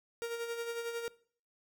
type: tone with tremolo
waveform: 45% pulse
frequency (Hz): 466.8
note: A#4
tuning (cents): +2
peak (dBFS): -34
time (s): 0.22-1.08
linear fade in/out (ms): 0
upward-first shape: sine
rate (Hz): 11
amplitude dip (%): 50
effects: noise-tail reverb RT60 0.5 s tail -21 dB re dry